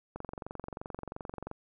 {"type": "click train", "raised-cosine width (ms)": 1, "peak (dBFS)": -25, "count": 32, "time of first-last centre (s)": [0.16, 1.514], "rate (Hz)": 22.9, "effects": []}